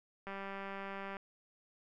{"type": "click train", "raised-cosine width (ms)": 0.5, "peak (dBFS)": -29, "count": 177, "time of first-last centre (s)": [0.27, 1.168], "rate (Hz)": 196, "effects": []}